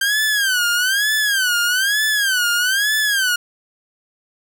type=tone with vibrato; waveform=sawtooth; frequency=1568 Hz; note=G6; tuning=in tune; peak=-12 dBFS; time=0.01-3.36 s; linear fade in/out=5 ms; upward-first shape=sine; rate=1.1 Hz; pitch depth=180 cents each way; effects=8-bit